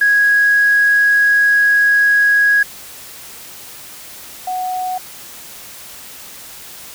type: tone pair in turn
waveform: sine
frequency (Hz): 1657 / 738.1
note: G#6 / F#5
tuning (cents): -4 / -4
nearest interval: octave + major second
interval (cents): 1400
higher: first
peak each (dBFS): -8 / -18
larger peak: first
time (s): 0.01-2.63 / 4.47-4.98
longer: first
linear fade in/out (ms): 5
effects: tanh soft clip ceiling -4 dBFS + white hiss -35 dBFS RMS until 6.94 s